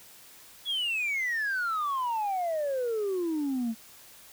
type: exponential sweep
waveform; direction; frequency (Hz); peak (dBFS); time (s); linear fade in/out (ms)
sine; down; 3419 to 218.5; -25; 0.65-3.75; 50
effects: tanh soft clip ceiling -25 dBFS + white hiss -52 dBFS RMS until 4.32 s